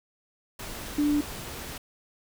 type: tone in noise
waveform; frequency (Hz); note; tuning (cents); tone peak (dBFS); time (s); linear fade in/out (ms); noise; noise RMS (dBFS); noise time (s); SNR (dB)
sine; 293.7; D4; 0; -21; 0.98-1.21; 5; pink; -38; 0.59-1.78; +14
effects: none